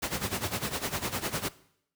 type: noise with tremolo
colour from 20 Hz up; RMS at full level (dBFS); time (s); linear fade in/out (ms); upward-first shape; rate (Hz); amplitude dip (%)
pink; -29; 0.02-1.49; 10; sine; 9.9; 80
effects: noise-tail reverb RT60 0.7 s tail -19 dB re dry + high-pass 80 Hz 12 dB/octave